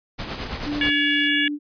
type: noise with tremolo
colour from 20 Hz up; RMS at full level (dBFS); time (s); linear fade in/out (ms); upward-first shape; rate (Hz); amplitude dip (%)
pink; -28; 0.18-0.91; 20; triangle; 9.1; 55
type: noise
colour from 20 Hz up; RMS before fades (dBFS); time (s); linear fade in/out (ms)
violet; -33; 0.37-1.29; 20
type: tone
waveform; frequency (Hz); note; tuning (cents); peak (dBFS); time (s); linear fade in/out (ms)
sine; 293.7; D4; 0; -24; 0.64-1.59; 50
type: harmonic tone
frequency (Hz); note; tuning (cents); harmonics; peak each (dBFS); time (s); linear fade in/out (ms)
567; C#5; +39; 3 / 4 / 5 / 6; -22 / -25 / -24 / -27; 0.81-1.48; 2
effects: resampled to 11025 Hz